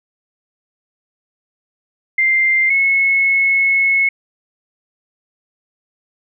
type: tone pair in turn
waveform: sine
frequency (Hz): 2094 / 2188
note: C7 / C#7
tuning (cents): +1 / -23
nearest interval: minor second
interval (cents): 76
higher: second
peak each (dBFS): -11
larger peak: neither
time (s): 2.18-2.7 / 2.7-4.09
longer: second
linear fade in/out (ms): 5
effects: none